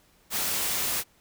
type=noise; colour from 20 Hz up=white; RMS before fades=-28 dBFS; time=0.3-1.04 s; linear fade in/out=50 ms; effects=pink hiss -62 dBFS RMS until 1.2 s